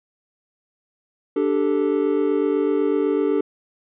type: chord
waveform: triangle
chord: D suspended fourth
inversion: none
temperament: equal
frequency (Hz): 293.7 / 392 / 440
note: D4 / G4 / A4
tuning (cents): 0 / 0 / 0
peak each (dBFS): -20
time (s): 1.36-3.41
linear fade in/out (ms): 5
effects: resampled to 8000 Hz